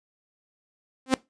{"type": "tone with exponential growth", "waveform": "sawtooth", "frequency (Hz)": 261.6, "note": "C4", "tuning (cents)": 0, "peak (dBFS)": -10, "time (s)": [1.06, 1.14], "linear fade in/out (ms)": 1, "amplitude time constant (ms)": 16, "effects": ["noise-tail reverb RT60 0.2 s tail -20 dB re dry", "resampled to 22050 Hz"]}